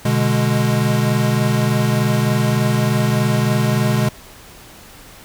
square chord, G# diminished, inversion first, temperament equal, 123.47 / 146.83 / 207.7 Hz, B2 / D3 / G#3, 0 / 0 / 0 cents, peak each -18 / -21 / -20 dBFS, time 0.05-4.09 s, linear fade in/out 5 ms, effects pink hiss -41 dBFS RMS until 5.24 s

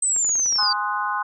sine linear sweep, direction down, 8220 to 4586 Hz, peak -18 dBFS, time 0.02-0.73 s, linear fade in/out 5 ms
clicks, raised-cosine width 0.5 ms, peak -24 dBFS, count 9, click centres 0.163 / 0.247 / 0.293 / 0.355 / 0.396 / 0.46 / 0.525 / 0.559 / 0.627 s
sine chord, Ab dominant seventh, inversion none, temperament equal, 830.6 / 1046.5 / 1244.5 / 1480 Hz, Ab5 / C6 / Eb6 / Gb6, 0 / 0 / 0 / 0 cents, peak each -28 / -25 / -29 / -28 dBFS, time 0.58-1.23 s, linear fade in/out 10 ms
effects none

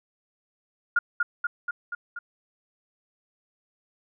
sine tone with echo, 1419 Hz, F6, 27 cents sharp, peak -17 dBFS, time 0.96-0.99 s, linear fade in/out 5 ms, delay 240 ms, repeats 5, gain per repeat -3 dB, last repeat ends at 2.19 s, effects none

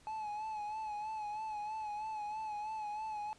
triangle tone with vibrato, 854 Hz, G#5, 48 cents sharp, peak -36 dBFS, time 0.07-3.33 s, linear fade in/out 0 ms, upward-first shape sine, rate 3.1 Hz, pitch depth 49 cents each way, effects pink hiss -64 dBFS RMS until 3.38 s + resampled to 22050 Hz

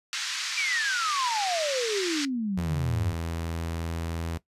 white band-pass noise, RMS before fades -32 dBFS, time 0.13-2.25 s, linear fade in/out 0 ms, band 1300 to 6000 Hz, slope 24 dB/octave
sine exponential sweep, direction down, 2400 to 90 Hz, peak -26 dBFS, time 0.57-3.13 s, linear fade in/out 5 ms
sawtooth tone, 83 Hz, E2, 12 cents sharp, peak -26 dBFS, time 2.57-4.38 s, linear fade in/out 10 ms
effects noise-tail reverb RT60 0.1 s tail -17 dB re dry + resampled to 32000 Hz

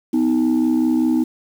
sine tone pair together, 250.5 / 315.6 Hz, B3 / D#4, +25 / +25 cents, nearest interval major third, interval 400 cents, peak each -15 dBFS, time 0.13-1.24 s, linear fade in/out 10 ms, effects tanh soft clip ceiling -11 dBFS + 7-bit

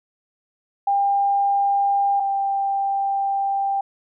sine tone pair in turn, 799 / 789.8 Hz, G5 / G5, +33 / +13 cents, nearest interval unison, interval 20 cents, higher first, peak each -16 / -19 dBFS, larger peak first, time 0.87-2.2 / 2.2-3.81 s, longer second, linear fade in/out 5 ms, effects none

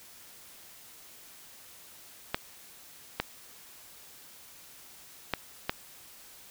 clicks, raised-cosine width 0.3 ms, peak -11 dBFS, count 4, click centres 2.345 / 3.2 / 5.337 / 5.695 s, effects white hiss -52 dBFS RMS until 6.5 s

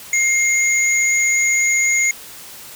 sine tone pair together, 2126 / 6758 Hz, C7 / G#8, +27 / +29 cents, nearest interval octave + minor sixth, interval 2002 cents, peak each -15 / -18 dBFS, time 0.13-2.11 s, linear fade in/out 2 ms, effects white hiss -37 dBFS RMS until 2.75 s

